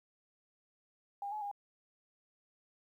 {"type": "tone with pitch steps", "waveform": "sine", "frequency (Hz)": [805, 850, 812], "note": ["G5", "G#5", "G#5"], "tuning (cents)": [46, 40, -39], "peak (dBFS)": -37, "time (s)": [1.22, 1.514], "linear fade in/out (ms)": 2, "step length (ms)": 98, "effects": ["12-bit"]}